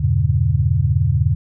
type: chord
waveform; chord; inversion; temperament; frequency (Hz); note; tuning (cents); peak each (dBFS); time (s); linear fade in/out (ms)
sine; E diminished seventh; none; just; 82.41 / 98.89 / 118.67 / 142.4; E2 / G2 / Bb2 / Db3; 0 / +16 / +31 / +47; -19; 0-1.35; 10
effects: none